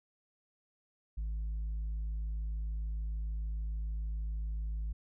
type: tone with tanh clipping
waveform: triangle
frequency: 53.4 Hz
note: G#1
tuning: 49 cents sharp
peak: -34 dBFS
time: 1.17-4.93 s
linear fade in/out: 10 ms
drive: 7 dB
effects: none